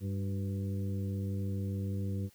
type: harmonic tone with a mistuned harmonic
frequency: 98.3 Hz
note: G2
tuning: 5 cents sharp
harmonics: 1 / 2 / 3 / 4 / 5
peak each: -33 / -38 / -46 / -48 / -49 dBFS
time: 0-2.3 s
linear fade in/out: 50 ms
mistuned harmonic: 4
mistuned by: -52 cents
effects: white hiss -64 dBFS RMS until 2.34 s